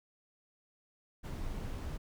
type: noise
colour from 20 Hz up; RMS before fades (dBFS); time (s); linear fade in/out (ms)
brown; -39; 1.23-1.98; 20
effects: none